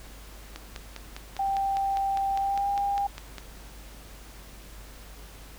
click train, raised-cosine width 0.2 ms, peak -20 dBFS, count 15, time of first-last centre 0.56-3.383 s, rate 4.96 Hz
sine tone with pitch glide, 785 to 801.5 Hz, G5 to G5, +2 to +38 cents, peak -24 dBFS, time 1.39-3.07 s, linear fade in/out 5 ms, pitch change +36 cents, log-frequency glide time 2.39-2.69 s
effects added 50 Hz sine -45 dBFS peak until 5.58 s + pink hiss -49 dBFS RMS until 5.58 s

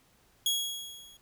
sawtooth tone with level ramp, 3322 Hz, G#7, in tune, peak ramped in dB -21 to -50 dBFS, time 0.46-1.17 s, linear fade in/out 2 ms, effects pink hiss -65 dBFS RMS until 1.21 s

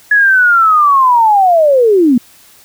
sine linear sweep, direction down, 1700 to 228.4 Hz, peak -5 dBFS, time 0.11-2.18 s, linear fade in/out 5 ms, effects white hiss -43 dBFS RMS until 2.64 s

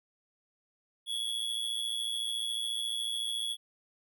square tone with amplitude modulation, 3373 Hz, G#7, 26 cents sharp, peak -29 dBFS, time 1.06-3.57 s, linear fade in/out 50 ms, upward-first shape sine, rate 114 Hz, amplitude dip 75%, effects none

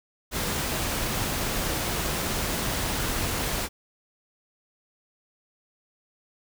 pink noise, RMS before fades -28 dBFS, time 0.31-3.69 s, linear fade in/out 50 ms, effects none

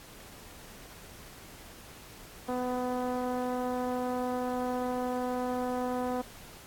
10% pulse tone with low-pass filter, 250 Hz, B3, 21 cents sharp, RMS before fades -32 dBFS, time 2.48-6.22 s, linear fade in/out 10 ms, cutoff 760 Hz, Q 0.85, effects pink hiss -50 dBFS RMS until 6.66 s + AAC 64 kbps

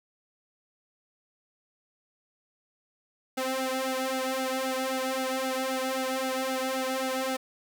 sawtooth tone with flanger, 261.6 Hz, C4, in tune, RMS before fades -30 dBFS, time 3.37-7.37 s, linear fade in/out 10 ms, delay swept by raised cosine 1.4 to 2.4 ms, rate 3.8 Hz, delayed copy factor +1, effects 9-bit

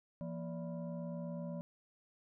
sine tone with frequency modulation, 170 Hz, F3, 46 cents flat, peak -39 dBFS, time 0.21-1.61 s, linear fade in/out 0 ms, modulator 408 Hz, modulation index 0.98, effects none

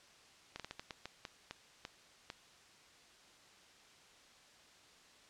slowing click train, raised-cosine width 0.2 ms, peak -26 dBFS, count 11, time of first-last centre 0.56-2.301 s, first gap 37 ms, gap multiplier 1.32, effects white hiss -62 dBFS RMS until 5.29 s + low-pass 6000 Hz 12 dB/octave

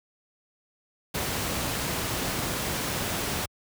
pink noise, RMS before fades -29 dBFS, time 1.14-3.46 s, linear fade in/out 10 ms, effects high-pass 60 Hz 12 dB/octave

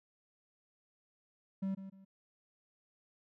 triangle tone with echo, 193 Hz, G3, 27 cents flat, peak -31 dBFS, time 1.62-1.75 s, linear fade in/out 10 ms, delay 150 ms, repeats 2, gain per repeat -11 dB, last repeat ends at 2.05 s, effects none

